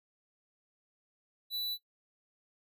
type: tone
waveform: square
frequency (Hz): 3960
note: B7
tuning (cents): +4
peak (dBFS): -34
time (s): 1.5-1.78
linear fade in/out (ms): 50
effects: noise-tail reverb RT60 0.1 s tail -17 dB re dry